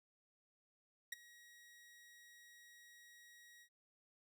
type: tone with ADSR envelope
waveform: sawtooth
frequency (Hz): 1900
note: A#6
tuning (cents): +33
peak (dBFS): -36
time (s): 1.12-3.69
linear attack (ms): 6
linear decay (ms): 16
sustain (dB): -21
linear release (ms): 72
effects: none